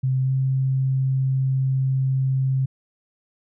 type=tone with pitch glide; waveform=sine; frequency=130.81 to 132.71 Hz; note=C3 to C3; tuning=0 to +25 cents; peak=-18 dBFS; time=0.03-2.66 s; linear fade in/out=10 ms; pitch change=+25 cents; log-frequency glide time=0.23-0.31 s; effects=none